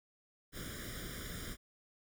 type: noise with comb filter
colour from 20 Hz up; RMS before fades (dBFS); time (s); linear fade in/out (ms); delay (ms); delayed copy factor
pink; -44; 0.52-1.57; 50; 0.57; +1
effects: none